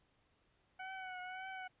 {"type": "tone with vibrato", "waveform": "20% pulse", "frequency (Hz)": 746, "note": "F#5", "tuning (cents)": 14, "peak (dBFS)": -39, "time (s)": [0.79, 1.68], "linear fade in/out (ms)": 10, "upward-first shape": "triangle", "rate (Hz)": 1.8, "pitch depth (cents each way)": 48, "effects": ["pink hiss -75 dBFS RMS until 1.8 s", "resampled to 8000 Hz"]}